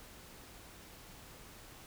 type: silence
effects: pink hiss -54 dBFS RMS until 1.86 s